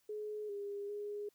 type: tone with pitch steps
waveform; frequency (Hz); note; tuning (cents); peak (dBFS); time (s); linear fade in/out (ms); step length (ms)
sine; 423.2 / 404.7 / 413.2; G#4 / G#4 / G#4; +33 / -45 / -9; -39; 0.09-1.29; 5; 400
effects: white hiss -75 dBFS RMS until 1.34 s